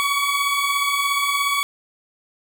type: beating tone pair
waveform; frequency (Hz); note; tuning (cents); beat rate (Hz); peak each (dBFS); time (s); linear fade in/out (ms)
20% pulse; 1116 / 1133; C#6 / C#6; +11 / +37; 17; -21 / -15; 0-1.63; 0
effects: none